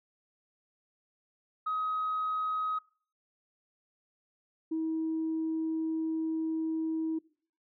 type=tone pair in turn; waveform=sine; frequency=1264 / 320.6 Hz; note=D#6 / E4; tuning=+27 / -48 cents; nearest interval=2 octaves; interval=2375 cents; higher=first; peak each=-28 dBFS; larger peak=neither; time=1.66-2.79 / 4.71-7.19 s; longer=second; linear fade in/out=10 ms; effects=noise-tail reverb RT60 0.5 s tail -23 dB re dry + tanh soft clip ceiling -25 dBFS